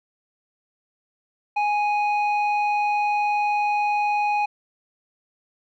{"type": "tone with low-pass filter", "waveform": "square", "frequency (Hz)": 830.6, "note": "G#5", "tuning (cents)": 0, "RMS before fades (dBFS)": -22, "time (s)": [1.56, 4.46], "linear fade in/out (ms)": 10, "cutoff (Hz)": 2000, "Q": 2.6, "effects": []}